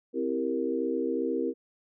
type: chord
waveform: sine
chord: C dominant seventh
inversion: none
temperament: equal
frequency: 261.6 / 329.6 / 392 / 466.2 Hz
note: C4 / E4 / G4 / Bb4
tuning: 0 / 0 / 0 / 0 cents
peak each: -32 / -32 / -33 / -31 dBFS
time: 0.13-1.54 s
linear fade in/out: 50 ms
effects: none